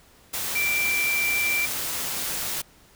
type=tone in noise; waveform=sine; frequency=2349 Hz; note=D7; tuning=in tune; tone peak=-22 dBFS; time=0.55-1.66 s; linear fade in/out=10 ms; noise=white; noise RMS=-29 dBFS; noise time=0.33-2.62 s; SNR=+4 dB; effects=pink hiss -55 dBFS RMS until 2.95 s